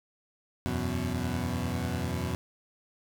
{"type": "chord", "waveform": "20% pulse", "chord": "E suspended second", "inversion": "none", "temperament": "equal", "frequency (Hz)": [82.41, 92.5, 123.47], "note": ["E2", "F#2", "B2"], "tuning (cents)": [0, 0, 0], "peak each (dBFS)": -29, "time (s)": [0.66, 2.35], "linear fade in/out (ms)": 0, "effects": []}